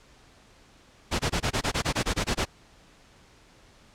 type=noise bursts; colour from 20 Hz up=pink; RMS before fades=-25 dBFS; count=13; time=1.11-2.454 s; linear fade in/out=20 ms; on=84 ms; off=21 ms; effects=pink hiss -56 dBFS RMS until 3.94 s + low-pass 7000 Hz 12 dB/octave